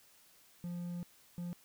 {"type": "tone bursts at uneven times", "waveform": "triangle", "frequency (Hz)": 174.61, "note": "F3", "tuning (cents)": 0, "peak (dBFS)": -36, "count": 2, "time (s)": [[0.64, 1.03], [1.38, 1.53]], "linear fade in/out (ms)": 0, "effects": ["white hiss -64 dBFS RMS until 1.64 s"]}